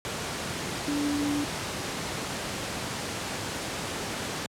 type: tone in noise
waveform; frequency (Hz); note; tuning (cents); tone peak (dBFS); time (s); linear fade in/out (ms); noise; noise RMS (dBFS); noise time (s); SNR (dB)
sine; 290.1; D4; -21; -26; 0.88-1.44; 0; pink; -32; 0.05-4.46; +3
effects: high-pass 100 Hz 12 dB/octave + low-pass 9000 Hz 12 dB/octave